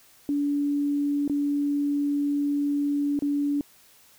sine tone with dropouts, 287.4 Hz, D4, 37 cents flat, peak -22 dBFS, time 0.29-3.61 s, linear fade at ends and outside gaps 1 ms, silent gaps 1.278-1.297 / 3.191-3.222 s, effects white hiss -56 dBFS RMS until 4.18 s

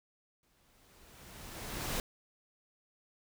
pink noise with exponential growth, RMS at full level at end -34 dBFS, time 0.43-2 s, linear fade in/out 1 ms, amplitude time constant 340 ms, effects none

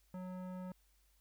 square tone with low-pass filter, 183.7 Hz, F#3, 12 cents flat, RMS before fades -45 dBFS, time 0.14-0.72 s, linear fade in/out 2 ms, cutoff 1100 Hz, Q 1, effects added 50 Hz sine -70 dBFS peak until 1.2 s + white hiss -75 dBFS RMS until 1.2 s

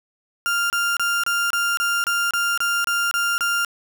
35% pulse tone bursts, 1396.9 Hz, F6, in tune, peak -17 dBFS, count 12, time 0.46-3.648 s, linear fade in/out 0 ms, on 240 ms, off 28 ms, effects none

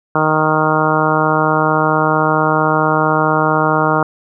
harmonic tone, 155.56 Hz, D#3, in tune, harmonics 1 / 2 / 3 / 4 / 5 / 6 / 7 / 8 / 9, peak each -20 / -20 / -20 / -20 / -20 / -20 / -20 / -20 / -20 dBFS, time 0.15-4.03 s, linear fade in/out 2 ms, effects none

